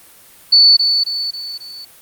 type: tone with echo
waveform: sine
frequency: 4476 Hz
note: C#8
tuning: 16 cents sharp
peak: -5 dBFS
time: 0.52-0.77 s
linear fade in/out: 10 ms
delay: 270 ms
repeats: 4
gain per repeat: -6 dB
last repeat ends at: 1.85 s
effects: white hiss -44 dBFS RMS until 2.01 s + Opus 32 kbps